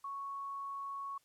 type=tone; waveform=sine; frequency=1108.7 Hz; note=C#6; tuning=in tune; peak=-39 dBFS; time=0.04-1.18 s; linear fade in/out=5 ms; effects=white hiss -72 dBFS RMS until 1.24 s + low-pass 12000 Hz 12 dB/octave